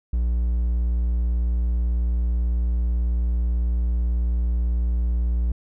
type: tone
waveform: triangle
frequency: 59.1 Hz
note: A#1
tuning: 24 cents sharp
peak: -17 dBFS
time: 0.13-5.52 s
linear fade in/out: 5 ms
effects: none